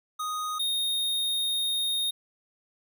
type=tone pair in turn; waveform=square; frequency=1244.5 / 3704 Hz; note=D#6 / A#7; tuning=0 / -12 cents; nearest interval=octave + perfect fifth; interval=1888 cents; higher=second; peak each=-30 / -26 dBFS; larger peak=second; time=0.19-0.59 / 0.59-2.11 s; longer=second; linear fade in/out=10 ms; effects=none